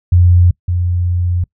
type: tone pair in turn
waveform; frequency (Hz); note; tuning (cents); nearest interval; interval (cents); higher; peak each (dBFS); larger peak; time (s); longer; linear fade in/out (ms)
sine; 88.4 / 88.4; F2 / F2; +22 / +22; unison; 0; neither; -5 / -12; first; 0.12-0.51 / 0.68-1.44; second; 5
effects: noise-tail reverb RT60 0.1 s tail -24 dB re dry